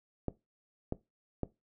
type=clicks; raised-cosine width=2 ms; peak=-19 dBFS; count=3; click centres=0.283 / 0.924 / 1.433 s; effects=noise-tail reverb RT60 0.2 s tail -18 dB re dry